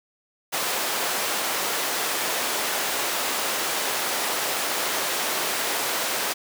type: high-pass noise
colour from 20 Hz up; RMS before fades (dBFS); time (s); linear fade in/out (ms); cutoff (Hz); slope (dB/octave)
pink; -26; 0.52-6.34; 20; 490; 12
effects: none